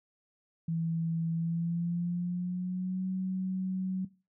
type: tone with pitch glide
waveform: sine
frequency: 164.81 to 187.14 Hz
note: E3 to F#3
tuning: 0 to +20 cents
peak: -29 dBFS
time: 0.68-4.05 s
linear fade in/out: 5 ms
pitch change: +220 cents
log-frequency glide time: 1.32-3.06 s
effects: noise-tail reverb RT60 0.3 s tail -18 dB re dry